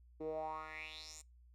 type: tone with band-pass filter sweep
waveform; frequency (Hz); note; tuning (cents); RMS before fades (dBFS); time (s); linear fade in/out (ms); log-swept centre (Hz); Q
10% pulse; 156.3; D#3; +8; -45; 0.2-1.22; 10; 370 to 8000; 5.3
effects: noise-tail reverb RT60 0.2 s tail -23 dB re dry + added 60 Hz sine -60 dBFS peak until 1.54 s